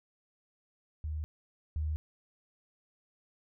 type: tone pair in turn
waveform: sine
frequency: 76.8 / 76.8 Hz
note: D#2 / D#2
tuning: -22 / -22 cents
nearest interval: unison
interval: 0 cents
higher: neither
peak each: -33 / -30 dBFS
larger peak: second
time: 1.04-1.24 / 1.76-1.96 s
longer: neither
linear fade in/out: 0 ms
effects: none